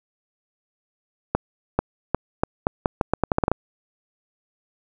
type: accelerating click train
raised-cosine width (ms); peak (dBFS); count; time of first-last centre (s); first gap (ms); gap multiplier
1; -4; 14; 1.35-3.516; 440; 0.81
effects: none